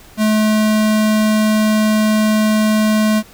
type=tone; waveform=square; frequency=215.2 Hz; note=A3; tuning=38 cents flat; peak=-12 dBFS; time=0.17-3.23 s; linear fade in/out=50 ms; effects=pink hiss -43 dBFS RMS until 3.33 s